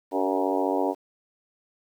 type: harmonic tone with a mistuned harmonic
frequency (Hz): 95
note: F#2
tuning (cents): +46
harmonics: 3 / 4 / 5 / 6 / 7 / 8 / 9 / 10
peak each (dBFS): -28 / -29 / -30 / -31 / -31 / -32 / -33 / -33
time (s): 0.11-0.95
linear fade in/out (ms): 50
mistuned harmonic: 5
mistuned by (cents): -32
effects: 9-bit